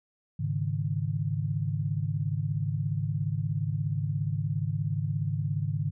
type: chord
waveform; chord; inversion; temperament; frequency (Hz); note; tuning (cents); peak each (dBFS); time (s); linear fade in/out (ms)
sine; Ab suspended fourth; none; equal; 103.83 / 138.59 / 155.56; Ab2 / Db3 / Eb3; 0 / 0 / 0; -31; 0.39-5.91; 10
effects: none